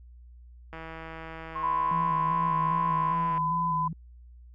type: click train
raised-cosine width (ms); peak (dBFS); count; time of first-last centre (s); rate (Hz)
0.5; -26; 430; 0.73-3.378; 162
type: tone with pitch glide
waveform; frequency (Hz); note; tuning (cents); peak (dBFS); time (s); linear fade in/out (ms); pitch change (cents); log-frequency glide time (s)
sine; 1076 to 1069.2; C6 to C6; +48 to +37; -30; 1.55-3.14; 10; -11; 1.96-2.9
type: tone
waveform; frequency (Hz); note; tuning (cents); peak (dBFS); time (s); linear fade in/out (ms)
sine; 1007; B5; +33; -25; 1.63-3.88; 5
type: tone with vibrato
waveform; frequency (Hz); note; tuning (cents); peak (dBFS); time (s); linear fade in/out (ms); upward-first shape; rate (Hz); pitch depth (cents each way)
sine; 163.5; E3; -14; -32; 1.91-3.93; 2; square; 2.5; 43
effects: added 60 Hz sine -47 dBFS peak until 4.54 s